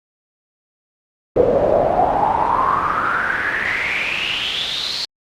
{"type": "noise with band-pass filter sweep", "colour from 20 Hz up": "brown", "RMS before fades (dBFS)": -18, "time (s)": [1.36, 5.05], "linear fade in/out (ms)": 2, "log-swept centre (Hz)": [490, 4400], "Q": 7.9, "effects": ["Opus 48 kbps"]}